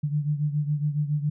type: beating tone pair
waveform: sine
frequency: 146.83 / 154.03 Hz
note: D3 / D#3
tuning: 0 / -17 cents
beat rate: 7.2 Hz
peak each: -24 / -29 dBFS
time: 0.03-1.3 s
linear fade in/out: 10 ms
effects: none